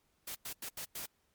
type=noise bursts at uneven times; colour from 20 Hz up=white; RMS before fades=-42 dBFS; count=5; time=0.27-0.35 / 0.45-0.53 / 0.62-0.69 / 0.77-0.85 / 0.95-1.06 s; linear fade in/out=5 ms; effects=pink hiss -75 dBFS RMS until 1.34 s + MP3 96 kbps